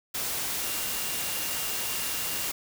sine tone in noise, 2794 Hz, F7, in tune, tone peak -41 dBFS, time 0.61-2.49 s, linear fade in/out 10 ms, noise white, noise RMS -31 dBFS, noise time 0.14-2.52 s, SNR -13 dB, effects none

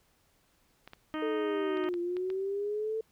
clicks, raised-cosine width 0.3 ms, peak -30 dBFS, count 7, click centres 0.876 / 0.934 / 1.772 / 1.84 / 1.94 / 2.168 / 2.302 s
harmonic tone, 310.4 Hz, D#4, 4 cents flat, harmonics 1 / 2 / 3 / 4 / 5 / 6 / 7 / 8 / 9 / 10, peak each -34 / -41 / -45 / -41 / -48 / -46 / -51 / -53 / -54 / -50 dBFS, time 1.14-1.89 s, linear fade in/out 0 ms
sine linear two-way sweep, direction down then up, 446.5 to 345.2 to 446.5 Hz, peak -30 dBFS, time 1.22-3.01 s, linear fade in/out 5 ms, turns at 2 s
effects pink hiss -69 dBFS RMS until 3.11 s

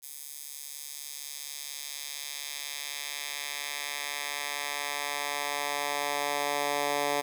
10% pulse tone with high-pass filter sweep, 144.2 Hz, D3, 31 cents flat, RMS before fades -34 dBFS, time 0.02-7.22 s, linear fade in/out 20 ms, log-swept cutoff 9000 to 500 Hz, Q 0.76, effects 9-bit

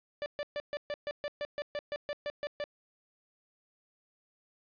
45% pulse tone bursts, 585 Hz, D5, 7 cents flat, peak -33 dBFS, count 15, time 0.22-2.64 s, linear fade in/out 0 ms, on 40 ms, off 130 ms, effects resampled to 11025 Hz + 11-bit

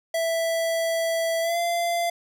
square tone with pitch glide, 660 to 687.6 Hz, E5 to F5, +2 to -27 cents, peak -23 dBFS, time 0.14-2.1 s, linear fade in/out 5 ms, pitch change +71 cents, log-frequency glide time 1.41-1.58 s, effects none

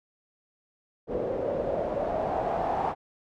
white noise with low-pass filter sweep, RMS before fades -29 dBFS, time 1.07-2.95 s, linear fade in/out 50 ms, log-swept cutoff 470 to 820 Hz, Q 4.6, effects none

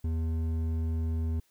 sine tone with hard clipping, 81 Hz, E2, 30 cents flat, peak -29 dBFS, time 0.04-1.4 s, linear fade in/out 5 ms, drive 8 dB, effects white hiss -69 dBFS RMS until 1.5 s

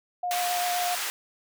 sine tone with vibrato, 712 Hz, F5, 33 cents sharp, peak -26 dBFS, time 0.23-0.95 s, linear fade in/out 5 ms, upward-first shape sine, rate 7.6 Hz, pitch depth 10 cents each way
pink high-pass noise, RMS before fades -31 dBFS, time 0.31-1.1 s, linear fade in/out 0 ms, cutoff 1200 Hz, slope 12 dB/octave
effects none

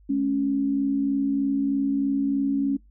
sine tone pair together, 214 / 277.2 Hz, A3 / C#4, -48 / 0 cents, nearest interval major third, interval 448 cents, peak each -29 / -21 dBFS, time 0.09-2.77 s, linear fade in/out 10 ms, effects noise-tail reverb RT60 0.2 s tail -24 dB re dry + added 50 Hz sine -51 dBFS peak until 2.9 s

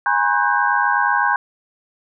sine tone cluster, 825 / 965 / 1076 / 1512 / 1600 Hz, G#5 / B5 / C6 / F#6 / G6, -12 / -40 / +48 / +37 / +35 cents, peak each -21 dBFS, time 0.06-1.36 s, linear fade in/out 2 ms, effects none

